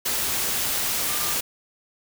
sine tone in noise, 1199 Hz, D6, 36 cents sharp, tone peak -36 dBFS, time 1.08-1.34 s, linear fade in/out 10 ms, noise white, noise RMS -25 dBFS, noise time 0.05-1.41 s, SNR -14 dB, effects none

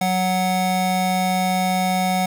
square tone pair together, 185 / 740 Hz, F#3 / F#5, 0 / 0 cents, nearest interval 2 octaves, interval 2400 cents, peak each -22 / -21 dBFS, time 0.01-2.26 s, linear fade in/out 5 ms, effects none

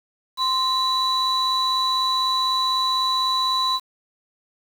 sine tone pair together, 1040 / 3948 Hz, C6 / B7, -11 / -1 cents, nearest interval octave + major seventh, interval 2310 cents, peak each -20 dBFS, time 0.37-3.8 s, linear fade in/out 50 ms, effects tanh soft clip ceiling -14 dBFS + 7-bit

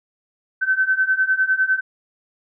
sine beating tone pair, 1526 / 1535.9 Hz, G6 / G6, -47 / -36 cents, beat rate 9.9 Hz, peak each -20 / -18 dBFS, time 0.61-1.81 s, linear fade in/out 20 ms, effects none

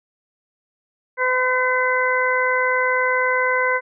harmonic tone, 508 Hz, B4, 49 cents sharp, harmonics 1 / 2 / 3 / 4, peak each -22 / -22 / -22 / -22 dBFS, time 1.17-3.81 s, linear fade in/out 50 ms, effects none

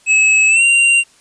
square tone with pitch glide, 2583 to 2768 Hz, E7 to F7, -36 to -16 cents, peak -9 dBFS, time 0.06-1.04 s, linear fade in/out 50 ms, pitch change +120 cents, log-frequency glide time 0.48-0.63 s, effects white hiss -50 dBFS RMS until 1.2 s + resampled to 22050 Hz

